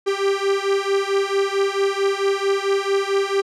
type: beating tone pair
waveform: 45% pulse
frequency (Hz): 392 / 396.5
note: G4 / G4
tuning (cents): 0 / +20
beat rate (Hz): 4.5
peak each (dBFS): -21 / -21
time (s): 0.06-3.42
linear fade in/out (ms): 20
effects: low-pass 6000 Hz 12 dB/octave